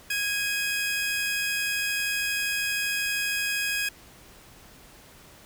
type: tone pair together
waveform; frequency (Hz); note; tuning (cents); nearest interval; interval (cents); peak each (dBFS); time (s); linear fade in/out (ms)
sawtooth; 1647.1 / 2517; G#6 / D#7; -15 / +19; perfect fifth; 734; -25; 0.1-3.89; 5
effects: pink hiss -51 dBFS RMS until 5.45 s